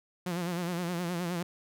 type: tone with vibrato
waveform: sawtooth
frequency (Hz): 174.61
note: F3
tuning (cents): 0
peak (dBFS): -27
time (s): 0.26-1.43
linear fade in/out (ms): 5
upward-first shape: sine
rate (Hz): 9.6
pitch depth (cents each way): 74
effects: none